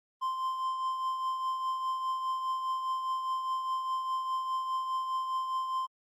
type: tone with tremolo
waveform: triangle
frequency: 1043 Hz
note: C6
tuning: 6 cents flat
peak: -26 dBFS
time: 0.21-5.87 s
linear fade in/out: 20 ms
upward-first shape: triangle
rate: 4.9 Hz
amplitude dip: 50%
effects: Opus 32 kbps